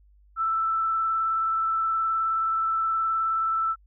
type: tone with vibrato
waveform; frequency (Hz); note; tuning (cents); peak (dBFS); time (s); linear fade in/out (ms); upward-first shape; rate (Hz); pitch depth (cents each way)
sine; 1325; E6; +9; -22; 0.36-3.76; 50; sine; 19; 14
effects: added 50 Hz sine -54 dBFS peak until 3.86 s